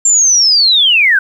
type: linear sweep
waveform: sine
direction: down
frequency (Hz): 7400 to 1480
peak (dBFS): -6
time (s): 0.05-1.19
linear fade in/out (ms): 5
effects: 7-bit